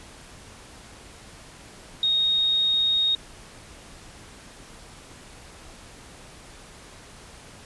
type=tone; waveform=sine; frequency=3729 Hz; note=A#7; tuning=in tune; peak=-19 dBFS; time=2.03-3.15 s; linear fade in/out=2 ms; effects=pink hiss -46 dBFS RMS until 7.65 s + resampled to 24000 Hz